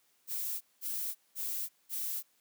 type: noise bursts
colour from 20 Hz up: violet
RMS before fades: -36 dBFS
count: 4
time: 0.27-2.23 s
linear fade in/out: 50 ms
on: 340 ms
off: 200 ms
effects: white hiss -71 dBFS RMS until 2.4 s + high-pass 150 Hz 12 dB/octave